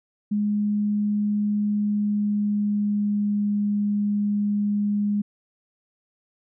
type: tone with pitch glide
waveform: sine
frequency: 207.7 to 205.8 Hz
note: G#3 to G#3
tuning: 0 to -16 cents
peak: -20 dBFS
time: 0.31-5.22 s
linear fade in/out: 10 ms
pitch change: -16 cents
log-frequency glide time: 1.73-3.52 s
effects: none